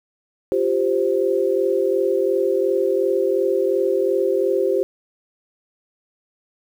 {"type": "chord", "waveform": "sine", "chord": "F suspended second", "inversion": "none", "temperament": "equal", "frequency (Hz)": [349.2, 392, 523.3], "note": ["F4", "G4", "C5"], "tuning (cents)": [0, 0, 0], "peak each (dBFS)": [-23, -19, -21], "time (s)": [0.52, 4.83], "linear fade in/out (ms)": 0, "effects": ["8-bit"]}